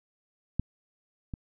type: clicks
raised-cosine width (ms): 5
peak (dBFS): -14 / -23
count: 2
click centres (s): 0.596 / 1.338
effects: none